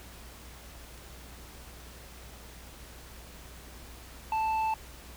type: tone with low-pass filter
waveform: square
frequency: 880 Hz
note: A5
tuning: in tune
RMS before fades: -29 dBFS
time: 4.32-4.74 s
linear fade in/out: 2 ms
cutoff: 1800 Hz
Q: 3.5
effects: added 60 Hz sine -49 dBFS peak until 5.16 s + pink hiss -50 dBFS RMS until 5.16 s